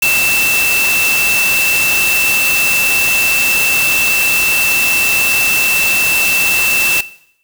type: tone in noise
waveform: sine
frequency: 2664 Hz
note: E7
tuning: 18 cents sharp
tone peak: -10 dBFS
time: 0.02-7.01 s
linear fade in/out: 5 ms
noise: white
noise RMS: -17 dBFS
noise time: 0.02-7.01 s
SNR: +4 dB
effects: noise-tail reverb RT60 0.7 s tail -18 dB re dry